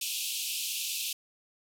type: band-pass noise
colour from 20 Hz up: pink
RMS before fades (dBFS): -34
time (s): 0.01-1.13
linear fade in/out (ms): 5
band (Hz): 2500 to 16000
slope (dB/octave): 96
effects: none